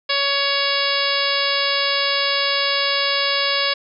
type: harmonic tone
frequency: 560 Hz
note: C#5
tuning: 18 cents sharp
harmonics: 1 / 2 / 3 / 4 / 5 / 6 / 7 / 8 / 9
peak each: -26 / -26 / -26 / -26 / -26 / -26 / -26 / -26 / -26 dBFS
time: 0.09-3.74 s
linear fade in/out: 10 ms
effects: none